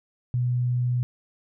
sine tone, 123.4 Hz, B2, 1 cent flat, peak -21 dBFS, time 0.34-1.03 s, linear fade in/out 0 ms, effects none

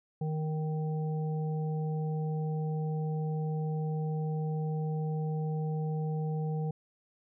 harmonic tone, 155.56 Hz, D#3, in tune, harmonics 1 / 3 / 5, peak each -30 / -40 / -44 dBFS, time 0.21-6.71 s, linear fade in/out 5 ms, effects none

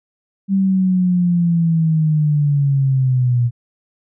sine linear sweep, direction down, 196 to 118.6 Hz, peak -12 dBFS, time 0.48-3.51 s, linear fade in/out 50 ms, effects none

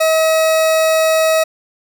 40% pulse tone, 639 Hz, D#5, 46 cents sharp, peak -10 dBFS, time 0-1.44 s, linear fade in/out 10 ms, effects none

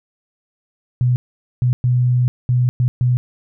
sine tone bursts at uneven times, 124.2 Hz, B2, 10 cents sharp, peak -12 dBFS, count 6, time 1.01-1.16 / 1.62-1.73 / 1.84-2.28 / 2.49-2.69 / 2.8-2.88 / 3.01-3.17 s, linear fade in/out 0 ms, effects none

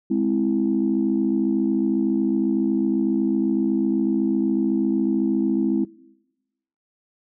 sine chord, Ab augmented, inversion none, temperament equal, 207.7 / 261.6 / 329.6 Hz, Ab3 / C4 / E4, 0 / 0 / 0 cents, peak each -22 dBFS, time 0.1-5.85 s, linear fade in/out 10 ms, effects noise-tail reverb RT60 1.0 s tail -22 dB re dry + tanh soft clip ceiling -10 dBFS

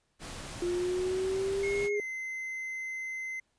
pink noise, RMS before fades -42 dBFS, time 0.19-1.9 s, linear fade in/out 50 ms
sine exponential sweep, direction up, 349.2 to 415.3 Hz, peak -28 dBFS, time 0.62-2 s, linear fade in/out 2 ms
triangle tone with pitch glide, 2161 to 2062 Hz, C#7 to C7, -45 to -26 cents, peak -33 dBFS, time 1.63-3.4 s, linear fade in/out 5 ms, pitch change -81 cents, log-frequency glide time 1.93-2.01 s
effects pink hiss -75 dBFS RMS until 3.58 s + resampled to 22050 Hz

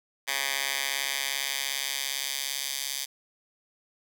10% pulse tone with high-pass filter sweep, 137.4 Hz, C#3, 15 cents flat, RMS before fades -31 dBFS, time 0.27-3.06 s, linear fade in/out 20 ms, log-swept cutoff 1800 to 4200 Hz, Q 0.92, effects none

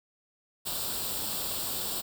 white noise with comb filter, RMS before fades -33 dBFS, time 0.65-2.02 s, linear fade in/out 20 ms, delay 0.24 ms, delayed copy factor +0.7, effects none

